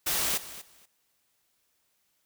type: noise with echo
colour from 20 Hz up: white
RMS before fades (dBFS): -28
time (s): 0.06-0.38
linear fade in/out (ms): 10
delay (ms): 240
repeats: 2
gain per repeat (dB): -15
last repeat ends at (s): 0.86
effects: white hiss -73 dBFS RMS until 2.25 s